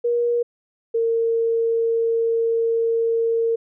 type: tone pair in turn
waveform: sine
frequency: 476.2 / 458.1 Hz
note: A#4 / A#4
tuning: +37 / -30 cents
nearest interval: minor second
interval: 67 cents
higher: first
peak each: -17 dBFS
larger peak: neither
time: 0.04-0.43 / 0.94-3.56 s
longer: second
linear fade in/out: 10 ms
effects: none